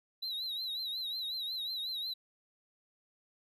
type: tone with vibrato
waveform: triangle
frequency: 3933 Hz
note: B7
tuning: 8 cents flat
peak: -34 dBFS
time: 0.22-2.14 s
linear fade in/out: 10 ms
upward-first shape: triangle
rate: 5.5 Hz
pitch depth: 110 cents each way
effects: none